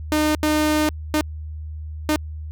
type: tone bursts at uneven times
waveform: sawtooth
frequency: 305 Hz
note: D#4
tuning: 34 cents flat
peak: -13 dBFS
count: 4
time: 0.12-0.35 / 0.43-0.89 / 1.14-1.21 / 2.09-2.16 s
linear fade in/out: 0 ms
effects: added 77 Hz sine -29 dBFS peak until 2.51 s